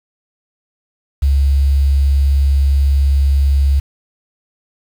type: tone with quantisation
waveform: sine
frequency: 69.3 Hz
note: C#2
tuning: in tune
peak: -9 dBFS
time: 1.22-3.8 s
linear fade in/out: 10 ms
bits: 6
effects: none